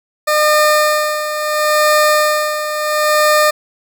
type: tone with tremolo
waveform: 20% pulse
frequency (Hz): 606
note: D#5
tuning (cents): -46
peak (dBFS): -4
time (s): 0.27-3.51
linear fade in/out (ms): 10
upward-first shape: sine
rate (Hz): 0.73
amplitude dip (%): 65
effects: none